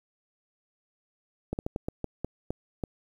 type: slowing click train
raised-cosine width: 2 ms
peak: -17 dBFS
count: 9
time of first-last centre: 1.53-2.838 s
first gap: 59 ms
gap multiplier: 1.28
effects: 9-bit